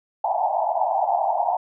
pink band-pass noise, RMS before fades -22 dBFS, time 0.24-1.57 s, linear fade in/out 5 ms, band 650 to 920 Hz, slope 96 dB/octave, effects none

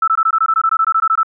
sine tone bursts, 1318.5 Hz, E6, in tune, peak -10 dBFS, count 16, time 0.02-1.232 s, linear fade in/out 5 ms, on 57 ms, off 20 ms, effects none

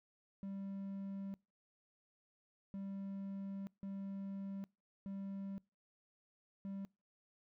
triangle tone bursts at uneven times, 196 Hz, G3, in tune, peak -40 dBFS, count 5, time 0.43-1.34 / 2.74-3.67 / 3.83-4.64 / 5.06-5.58 / 6.65-6.85 s, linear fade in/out 0 ms, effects noise-tail reverb RT60 0.3 s tail -26 dB re dry

